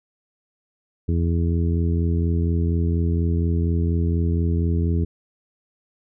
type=harmonic tone; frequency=84.2 Hz; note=E2; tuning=37 cents sharp; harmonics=1 / 2 / 3 / 4 / 5; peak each=-19 / -25 / -29 / -31 / -33 dBFS; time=1.08-5.05 s; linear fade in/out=10 ms; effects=none